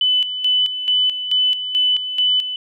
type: tone with tremolo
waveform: sine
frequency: 3001 Hz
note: F#7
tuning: 24 cents sharp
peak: -13 dBFS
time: 0.01-2.56 s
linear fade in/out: 2 ms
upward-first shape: square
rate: 2.3 Hz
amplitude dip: 65%
effects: none